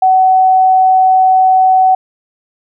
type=tone; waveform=sine; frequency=752 Hz; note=F#5; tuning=28 cents sharp; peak=-5 dBFS; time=0.02-1.95 s; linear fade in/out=5 ms; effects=none